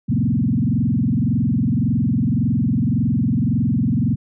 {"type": "tone with frequency modulation", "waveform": "sine", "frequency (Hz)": 180.3, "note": "F#3", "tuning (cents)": -45, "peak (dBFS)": -15, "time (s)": [0.08, 4.16], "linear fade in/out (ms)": 20, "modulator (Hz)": 21.8, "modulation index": 3.5, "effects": []}